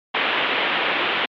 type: low-pass noise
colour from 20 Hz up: white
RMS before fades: -21 dBFS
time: 0.14-1.26 s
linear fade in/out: 10 ms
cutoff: 3300 Hz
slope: 48 dB/octave
effects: high-pass 300 Hz 12 dB/octave + MP3 96 kbps